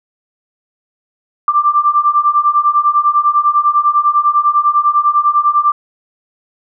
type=beating tone pair; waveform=sine; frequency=1174.7 / 1184.7 Hz; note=D6 / D6; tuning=0 / +15 cents; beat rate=10 Hz; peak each=-13 / -11 dBFS; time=1.48-5.72 s; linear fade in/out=2 ms; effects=none